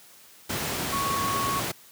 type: tone in noise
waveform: sine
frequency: 1108.7 Hz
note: C#6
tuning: in tune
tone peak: -26 dBFS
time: 0.92-1.6 s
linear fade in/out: 10 ms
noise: pink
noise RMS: -29 dBFS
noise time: 0.49-1.72 s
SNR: 0 dB
effects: white hiss -52 dBFS RMS until 1.91 s + high-pass 100 Hz 12 dB/octave